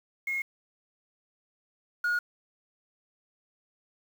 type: tone pair in turn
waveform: sine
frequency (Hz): 2157 / 1439.6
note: C#7 / F#6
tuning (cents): -48 / -48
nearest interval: perfect fifth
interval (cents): 700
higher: first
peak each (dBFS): -27 / -22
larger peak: second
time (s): 0.27-0.42 / 2.04-2.19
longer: neither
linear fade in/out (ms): 5
effects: tanh soft clip ceiling -24 dBFS + 8-bit